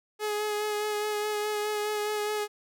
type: tone with vibrato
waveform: sawtooth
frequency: 420.9 Hz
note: G#4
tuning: 23 cents sharp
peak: -24 dBFS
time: 0.19-2.48 s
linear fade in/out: 50 ms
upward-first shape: sine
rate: 4.8 Hz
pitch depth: 18 cents each way
effects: none